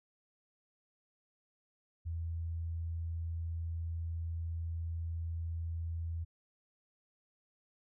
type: tone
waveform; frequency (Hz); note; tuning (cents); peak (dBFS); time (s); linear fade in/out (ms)
sine; 83; E2; +12; -35; 2.05-6.25; 20
effects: none